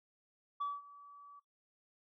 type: tone with ADSR envelope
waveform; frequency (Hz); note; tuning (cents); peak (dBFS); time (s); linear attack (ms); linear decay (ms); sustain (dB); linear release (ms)
sine; 1147; D6; -41; -31; 0.6-1.4; 15; 200; -21; 12
effects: noise-tail reverb RT60 0.1 s tail -18 dB re dry + tanh soft clip ceiling -32 dBFS